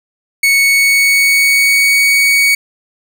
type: tone with pitch glide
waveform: 40% pulse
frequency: 2217 to 2241 Hz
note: C#7 to C#7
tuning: 0 to +18 cents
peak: -7 dBFS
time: 0.43-2.55 s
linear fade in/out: 5 ms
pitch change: +18 cents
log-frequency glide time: 0.56-2.02 s
effects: none